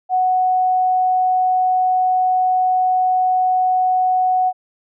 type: tone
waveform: sine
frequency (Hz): 740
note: F#5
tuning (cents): 0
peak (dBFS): -13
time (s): 0.09-4.53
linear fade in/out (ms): 50
effects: none